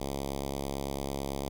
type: tone with notch filter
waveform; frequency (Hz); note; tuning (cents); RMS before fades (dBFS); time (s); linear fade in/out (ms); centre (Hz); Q
5% pulse; 69; C#2; -7; -35; 0-1.49; 5; 1700; 0.97
effects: none